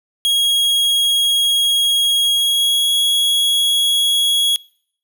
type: tone with pitch glide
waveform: 45% pulse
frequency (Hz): 3295 to 3331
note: G#7 to G#7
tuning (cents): -14 to +4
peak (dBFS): -13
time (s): 0.25-4.56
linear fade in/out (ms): 0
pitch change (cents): +18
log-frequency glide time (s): 2.23-2.92
effects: noise-tail reverb RT60 0.6 s tail -24 dB re dry